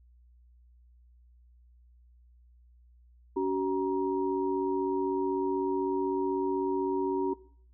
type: tone cluster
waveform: sine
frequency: 282.5 / 378.5 / 944 Hz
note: C#4 / F#4 / A#5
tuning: +33 / +39 / +22 cents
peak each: -32 / -28 / -34 dBFS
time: 3.36-7.34 s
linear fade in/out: 10 ms
effects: noise-tail reverb RT60 0.6 s tail -21 dB re dry + added 60 Hz sine -56 dBFS peak until 7.73 s